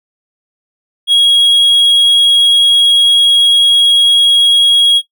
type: tone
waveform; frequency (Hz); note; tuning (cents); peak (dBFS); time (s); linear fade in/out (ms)
triangle; 3303; G#7; -10; -3; 1.07-5.02; 50
effects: noise-tail reverb RT60 0.1 s tail -17 dB re dry